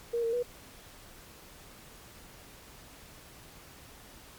sine tone with pitch steps, 470.2 / 459.2 / 486.2 Hz, A#4 / A#4 / B4, +15 / -26 / -27 cents, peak -27 dBFS, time 0.13-0.43 s, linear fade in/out 10 ms, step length 100 ms, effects pink hiss -52 dBFS RMS until 4.38 s + MP3 96 kbps

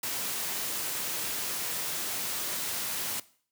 white noise, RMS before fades -33 dBFS, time 0.03-3.2 s, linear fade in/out 5 ms, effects noise-tail reverb RT60 0.5 s tail -19 dB re dry + high-pass 100 Hz 12 dB/octave

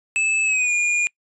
square tone with pitch glide, 2616 to 2427 Hz, E7 to D#7, -14 to -44 cents, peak -18 dBFS, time 0.16-1.07 s, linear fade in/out 0 ms, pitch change -130 cents, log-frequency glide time 0.44-0.72 s, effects noise-tail reverb RT60 0.1 s tail -24 dB re dry + resampled to 22050 Hz

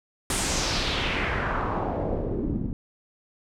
pink noise with low-pass filter sweep, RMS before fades -27 dBFS, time 0.3-2.73 s, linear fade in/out 2 ms, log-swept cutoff 10000 to 200 Hz, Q 2.4, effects none

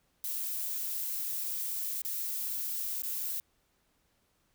violet noise with dropouts, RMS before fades -35 dBFS, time 0.24-3.4 s, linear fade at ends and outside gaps 1 ms, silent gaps 2.019-2.049 / 3.021-3.034 s, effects pink hiss -73 dBFS RMS until 4.54 s

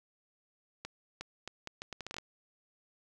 accelerating click train, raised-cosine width 0.2 ms, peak -23 dBFS, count 12, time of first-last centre 0.85-2.184 s, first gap 360 ms, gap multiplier 0.74, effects none

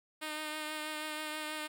5% pulse tone with vibrato, 307 Hz, D#4, 23 cents flat, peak -26 dBFS, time 0.21-1.68 s, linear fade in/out 20 ms, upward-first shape triangle, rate 6.2 Hz, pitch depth 22 cents each way, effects none

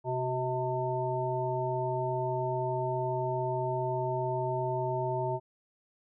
harmonic tone with a mistuned harmonic, 128.4 Hz, C3, 32 cents flat, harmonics 1 / 3 / 5 / 7, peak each -34 / -34 / -34 / -34 dBFS, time 0.04-5.4 s, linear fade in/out 50 ms, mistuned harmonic 3, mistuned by -42 cents, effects none

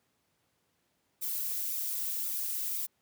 violet noise with flanger, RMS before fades -34 dBFS, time 1.21-2.87 s, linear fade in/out 20 ms, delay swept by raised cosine 0.81 to 3.61 ms, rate 1.9 Hz, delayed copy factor +0.6, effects pink hiss -75 dBFS RMS until 3.01 s + high-pass 100 Hz 12 dB/octave

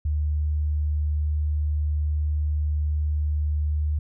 sine tone, 75.1 Hz, D2, 39 cents sharp, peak -21 dBFS, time 0.05-3.99 s, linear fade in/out 5 ms, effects none

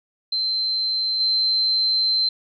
sine tone with level steps, 4104 Hz, C8, 34 cents flat, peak -20 / -17 dBFS, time 0.32-2.29 s, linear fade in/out 5 ms, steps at 1.2 s, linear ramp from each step 5 ms, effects none

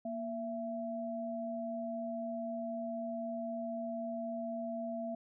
sine tone pair together, 235.2 / 668.7 Hz, A#3 / E5, +16 / +25 cents, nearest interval octave + tritone, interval 1809 cents, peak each -40 / -38 dBFS, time 0.05-5.15 s, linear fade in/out 5 ms, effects none

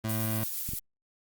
25% pulse tone, 110 Hz, A2, in tune, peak -25 dBFS, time 0.04-0.44 s, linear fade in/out 5 ms
violet noise with tremolo, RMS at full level -33 dBFS, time 0.09-0.79 s, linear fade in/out 2 ms, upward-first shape sine, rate 8.8 Hz, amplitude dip 25%
clicks, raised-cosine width 5 ms, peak -26 dBFS, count 2, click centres 0.69 / 0.735 s
effects Opus 32 kbps

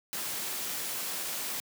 white noise, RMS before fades -35 dBFS, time 0.13-1.6 s, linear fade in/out 0 ms, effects high-pass 150 Hz 12 dB/octave

